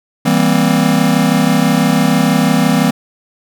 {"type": "chord", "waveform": "square", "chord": "C dominant seventh", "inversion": "first", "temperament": "just", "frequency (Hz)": [163.52, 196.22, 235.5, 261.6], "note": ["E3", "G3", "Bb3", "C4"], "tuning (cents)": [-14, 2, 18, 0], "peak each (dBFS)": -16, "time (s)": [0.25, 2.91], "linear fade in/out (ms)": 10, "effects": []}